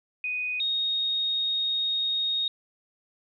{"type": "tone pair in turn", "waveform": "sine", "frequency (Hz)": [2489, 3729], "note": ["D#7", "A#7"], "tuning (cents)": [0, 0], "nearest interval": "perfect fifth", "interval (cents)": 700, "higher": "second", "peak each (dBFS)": [-27, -24], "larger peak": "second", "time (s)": [[0.24, 0.6], [0.6, 2.48]], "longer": "second", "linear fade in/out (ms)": 2, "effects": []}